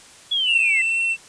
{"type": "linear sweep", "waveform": "sine", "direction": "down", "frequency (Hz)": [3414, 2001], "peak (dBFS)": -18, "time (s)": [0.31, 0.82], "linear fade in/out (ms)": 10}
{"type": "tone with vibrato", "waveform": "triangle", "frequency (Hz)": 2688, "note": "E7", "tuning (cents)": 33, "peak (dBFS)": -17, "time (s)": [0.45, 1.17], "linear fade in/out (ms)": 50, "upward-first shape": "triangle", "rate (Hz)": 2.2, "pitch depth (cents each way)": 15}
{"effects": ["white hiss -46 dBFS RMS until 1.28 s", "resampled to 22050 Hz"]}